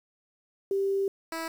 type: tone pair in turn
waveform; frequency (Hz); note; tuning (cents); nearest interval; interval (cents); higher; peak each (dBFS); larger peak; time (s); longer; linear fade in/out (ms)
sine / 10% pulse; 392.3 / 326.8; G4 / E4; +1 / -15; minor third; 316; first; -24; neither; 0.71-1.08 / 1.32-1.48; first; 2
effects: 9-bit